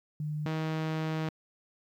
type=tone pair in turn; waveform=sine / sawtooth; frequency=151.1 / 158.12 Hz; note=D3 / D#3; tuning=+50 / +28 cents; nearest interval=minor second; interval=78 cents; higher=second; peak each=-31 / -26 dBFS; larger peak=second; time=0.2-0.46 / 0.46-1.29 s; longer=second; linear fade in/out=2 ms; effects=low-pass 4000 Hz 12 dB/octave + 11-bit